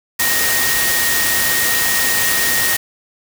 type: tone in noise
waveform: sine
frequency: 1864.7 Hz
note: A#6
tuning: in tune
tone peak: -19 dBFS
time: 0.19-2.77 s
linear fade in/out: 10 ms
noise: white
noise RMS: -17 dBFS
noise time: 0.19-2.77 s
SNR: -5 dB
effects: none